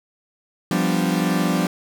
40% pulse chord, G dominant seventh, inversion third, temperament equal, 174.61 / 196 / 246.9 / 293.7 Hz, F3 / G3 / B3 / D4, 0 / 0 / 0 / 0 cents, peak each -21 / -23 / -25 / -24 dBFS, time 0.71-1.67 s, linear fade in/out 2 ms, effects none

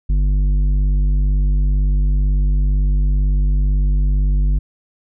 triangle tone with tanh clipping, 48.96 Hz, G1, 1 cent flat, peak -14 dBFS, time 0.09-4.59 s, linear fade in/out 10 ms, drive 13 dB, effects none

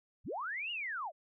sine linear two-way sweep, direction up then down, 33 to 2919 to 553 Hz, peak -36 dBFS, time 0.24-1.12 s, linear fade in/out 50 ms, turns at 0.71 s, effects none

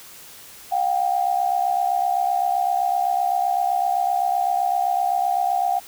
sine tone pair together, 717 / 784.8 Hz, F5 / G5, +45 / +2 cents, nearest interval major second, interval 157 cents, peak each -21 dBFS, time 0.71-5.8 s, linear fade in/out 20 ms, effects white hiss -43 dBFS RMS until 5.87 s

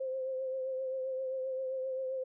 sine tone with vibrato, 523.3 Hz, C5, in tune, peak -33 dBFS, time 0-2.24 s, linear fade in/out 10 ms, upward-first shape triangle, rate 7.6 Hz, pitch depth 35 cents each way, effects none

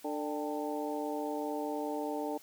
harmonic tone with a mistuned harmonic, 148.7 Hz, D3, 22 cents sharp, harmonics 2 / 3 / 4 / 5 / 6, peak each -37 / -39 / -40 / -41 / -42 dBFS, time 0.04-2.38 s, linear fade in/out 10 ms, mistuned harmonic 5, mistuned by +99 cents, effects white hiss -57 dBFS RMS until 2.42 s + high-pass 80 Hz 12 dB/octave

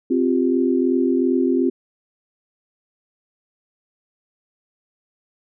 sine chord, C suspended fourth, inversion none, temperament equal, 261.6 / 349.2 / 392 Hz, C4 / F4 / G4, 0 / 0 / 0 cents, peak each -18 / -20 / -23 dBFS, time 0.1-1.7 s, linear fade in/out 10 ms, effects none

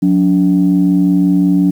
sine tone pair together, 181.2 / 286.8 Hz, F#3 / D4, -36 / -41 cents, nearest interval minor sixth, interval 795 cents, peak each -10 dBFS, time 0.02-1.71 s, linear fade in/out 10 ms, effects tanh soft clip ceiling -2 dBFS + 7-bit

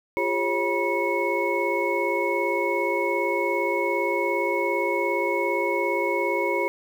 sine tone cluster, 348.8 / 406.2 / 545 / 966 / 2198 Hz, F4 / G#4 / C#5 / B5 / C#7, -2 / -38 / -29 / -39 / -15 cents, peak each -28 dBFS, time 0.17-6.68 s, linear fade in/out 0 ms, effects 8-bit

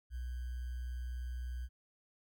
sine tone with sample-and-hold, 61.74 Hz, B1, in tune, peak -37 dBFS, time 0.1-1.69 s, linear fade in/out 50 ms, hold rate 1575 Hz, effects MP3 96 kbps

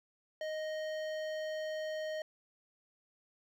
sine tone with hard clipping, 622.3 Hz, D#5, in tune, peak -38 dBFS, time 0.41-2.22 s, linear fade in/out 2 ms, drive 14 dB, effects none

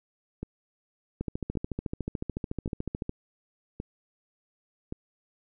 two click trains, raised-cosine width 3 ms, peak -21 / -18 dBFS, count 5 / 27, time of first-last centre 0.43-4.924 / 1.21-3.094 s, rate 0.89 / 13.8 Hz, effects none

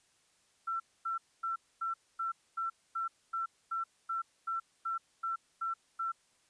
sine tone bursts, 1345 Hz, E6, 34 cents sharp, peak -32 dBFS, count 15, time 0.67-6.12 s, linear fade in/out 10 ms, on 130 ms, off 250 ms, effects white hiss -70 dBFS RMS until 6.49 s + resampled to 22050 Hz

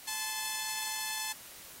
5% pulse tone pair together, 869.5 / 1034 Hz, A5 / C6, -21 / -21 cents, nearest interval minor third, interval 300 cents, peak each -22 / -30 dBFS, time 0.07-1.33 s, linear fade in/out 10 ms, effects white hiss -50 dBFS RMS until 1.8 s + AAC 48 kbps

